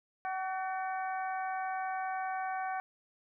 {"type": "harmonic tone with a mistuned harmonic", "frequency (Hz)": 377.9, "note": "F#4", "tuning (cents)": 37, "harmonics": [2, 3, 4, 5, 6], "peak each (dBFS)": [-34, -43, -42, -48, -49], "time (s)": [0.25, 2.8], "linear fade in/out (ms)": 0, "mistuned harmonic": 5, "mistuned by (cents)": -69, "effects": []}